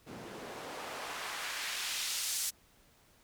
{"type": "noise with band-pass filter sweep", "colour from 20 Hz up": "white", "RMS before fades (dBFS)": -39, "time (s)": [0.06, 2.51], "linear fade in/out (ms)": 20, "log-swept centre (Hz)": [210, 7600], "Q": 0.8, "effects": ["pink hiss -65 dBFS RMS until 3.23 s"]}